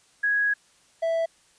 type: tone pair in turn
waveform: sine / triangle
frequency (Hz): 1661.2 / 659.2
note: G#6 / E5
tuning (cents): 0 / 0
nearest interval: octave + major third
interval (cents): 1600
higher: first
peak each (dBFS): -20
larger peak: neither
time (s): 0.23-0.54 / 1.02-1.26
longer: first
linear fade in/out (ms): 10
effects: white hiss -60 dBFS RMS until 1.58 s + resampled to 22050 Hz